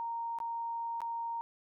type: tone with dropouts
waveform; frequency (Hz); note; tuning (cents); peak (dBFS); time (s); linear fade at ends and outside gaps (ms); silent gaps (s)
sine; 928; A#5; -8; -34; 0-1.41; 0; 0.387-0.402 / 1.005-1.017
effects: none